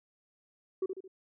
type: tone with echo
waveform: sine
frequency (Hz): 378.3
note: F#4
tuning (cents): +38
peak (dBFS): -26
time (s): 0.82-0.86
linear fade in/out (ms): 5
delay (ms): 73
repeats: 3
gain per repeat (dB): -7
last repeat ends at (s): 1.079
effects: tanh soft clip ceiling -26 dBFS